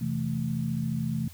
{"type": "chord", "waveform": "sine", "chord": "A minor", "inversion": "first", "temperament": "equal", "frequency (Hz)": [130.81, 164.81, 220], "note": ["C3", "E3", "A3"], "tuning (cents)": [0, 0, 0], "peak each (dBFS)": -31, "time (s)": [0.01, 1.28], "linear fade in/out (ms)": 5, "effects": ["added 85 Hz sine -46 dBFS peak until 1.33 s", "white hiss -53 dBFS RMS until 1.33 s"]}